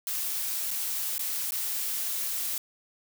blue noise with dropouts, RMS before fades -31 dBFS, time 0.07-2.58 s, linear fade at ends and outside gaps 1 ms, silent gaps 0.707-0.712 / 1.181-1.193 / 1.508-1.52 s, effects none

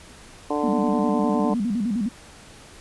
harmonic tone, 147.5 Hz, D3, 8 cents sharp, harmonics 2 / 3 / 4 / 5 / 6 / 7, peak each -26 / -28 / -29 / -30 / -31 / -31 dBFS, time 0.5-1.54 s, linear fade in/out 5 ms
sine tone with vibrato, 220 Hz, A3, in tune, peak -21 dBFS, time 0.63-2.09 s, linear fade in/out 10 ms, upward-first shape square, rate 9.8 Hz, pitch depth 160 cents each way
effects pink hiss -46 dBFS RMS until 2.8 s + resampled to 24000 Hz

